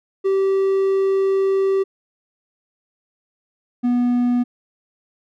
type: tone pair in turn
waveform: triangle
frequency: 387.6 / 244.2 Hz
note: G4 / B3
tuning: -20 / -19 cents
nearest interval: minor sixth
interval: 799 cents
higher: first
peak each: -13 dBFS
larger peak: neither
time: 0.24-1.84 / 3.83-4.44 s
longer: first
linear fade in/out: 20 ms
effects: none